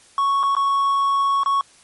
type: tone with dropouts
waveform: triangle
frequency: 1108.7 Hz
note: C#6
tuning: in tune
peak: -14 dBFS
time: 0.18-1.61 s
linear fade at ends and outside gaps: 1 ms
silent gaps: 0.431-0.435 / 0.551-0.566 / 1.434-1.46 s
effects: white hiss -51 dBFS RMS until 1.83 s + MP3 48 kbps